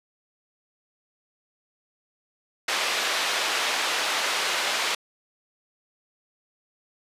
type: band-pass noise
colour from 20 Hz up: white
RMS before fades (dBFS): -26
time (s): 2.68-4.95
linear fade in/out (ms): 5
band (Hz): 510 to 3800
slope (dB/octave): 12
effects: resampled to 32000 Hz